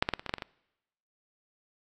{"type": "clicks", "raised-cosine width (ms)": 0.3, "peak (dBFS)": [-6, -10, -11, -24, -19, -15, -11, -23, -19], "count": 9, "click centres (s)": [0.025, 0.089, 0.137, 0.195, 0.263, 0.294, 0.339, 0.383, 0.422], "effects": ["noise-tail reverb RT60 1.0 s tail -26 dB re dry", "AAC 64 kbps"]}